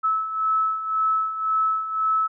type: beating tone pair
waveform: sine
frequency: 1300 / 1301.9 Hz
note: E6 / E6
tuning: -24 / -22 cents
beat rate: 1.9 Hz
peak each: -27 / -21 dBFS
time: 0.03-2.28 s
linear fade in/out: 20 ms
effects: none